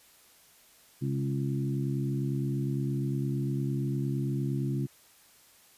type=harmonic tone with a mistuned harmonic; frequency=68.7 Hz; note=C#2; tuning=15 cents flat; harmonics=2 / 3 / 4 / 5; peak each=-29 / -36 / -36 / -38 dBFS; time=1.01-4.87 s; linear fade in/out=20 ms; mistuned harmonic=2; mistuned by=-29 cents; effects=white hiss -59 dBFS RMS until 5.77 s + resampled to 32000 Hz